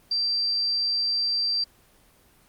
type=tone; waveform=sine; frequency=4699 Hz; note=D8; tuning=in tune; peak=-22 dBFS; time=0.11-1.64 s; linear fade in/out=5 ms; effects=pink hiss -58 dBFS RMS until 2.48 s + Opus 24 kbps